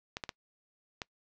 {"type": "clicks", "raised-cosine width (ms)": 0.2, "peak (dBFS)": -19, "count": 4, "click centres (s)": [0.169, 0.238, 0.292, 1.018], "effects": ["noise-tail reverb RT60 0.1 s tail -24 dB re dry", "low-pass 7000 Hz 12 dB/octave"]}